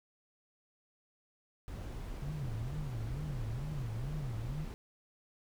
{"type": "noise", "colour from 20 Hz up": "brown", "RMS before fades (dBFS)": -42, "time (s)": [1.68, 4.74], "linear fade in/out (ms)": 0}
{"type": "tone with vibrato", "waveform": "sine", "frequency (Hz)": 129.3, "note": "C3", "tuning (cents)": -20, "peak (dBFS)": -37, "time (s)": [2.22, 4.65], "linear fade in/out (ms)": 10, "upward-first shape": "sine", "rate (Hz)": 2.2, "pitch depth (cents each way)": 300}
{"effects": []}